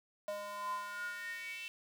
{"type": "tone with high-pass filter sweep", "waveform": "square", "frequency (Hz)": 204.5, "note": "G#3", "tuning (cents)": -26, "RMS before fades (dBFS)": -42, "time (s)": [0.28, 1.68], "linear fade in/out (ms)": 0, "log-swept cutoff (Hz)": [660, 2700], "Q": 8.3, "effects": ["12-bit"]}